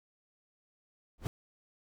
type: noise with exponential growth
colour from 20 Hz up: brown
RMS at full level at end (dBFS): -27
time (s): 1.18-1.27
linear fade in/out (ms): 0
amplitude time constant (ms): 18
effects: none